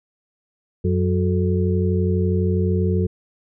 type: harmonic tone with a mistuned harmonic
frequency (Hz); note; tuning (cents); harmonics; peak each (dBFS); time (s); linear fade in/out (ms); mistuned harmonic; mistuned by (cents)
91.8; F#2; -13; 1 / 2 / 4 / 5; -19 / -22 / -25 / -26; 0.84-3.07; 10; 5; -75
effects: none